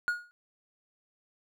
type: tone with exponential decay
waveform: triangle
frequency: 1440 Hz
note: F#6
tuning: 47 cents flat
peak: -21 dBFS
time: 0.08-0.31 s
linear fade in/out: 0 ms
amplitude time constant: 50 ms
effects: none